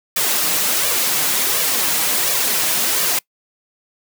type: noise with flanger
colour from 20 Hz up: white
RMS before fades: -18 dBFS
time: 0.16-3.19 s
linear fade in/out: 5 ms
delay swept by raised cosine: 1.7 to 6.6 ms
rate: 1.4 Hz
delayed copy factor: +0.7
effects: noise-tail reverb RT60 0.1 s tail -24 dB re dry + high-pass 150 Hz 12 dB/octave